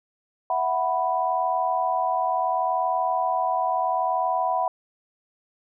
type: chord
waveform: sine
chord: E suspended second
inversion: none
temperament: equal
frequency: 659.3 / 740 / 987.8 Hz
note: E5 / F#5 / B5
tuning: 0 / 0 / 0 cents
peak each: -28 / -24 / -25 dBFS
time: 0.5-4.68 s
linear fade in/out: 2 ms
effects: none